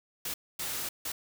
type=noise bursts at uneven times; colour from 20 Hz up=white; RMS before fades=-35 dBFS; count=3; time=0.25-0.34 / 0.59-0.89 / 1.05-1.12 s; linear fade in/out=5 ms; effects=none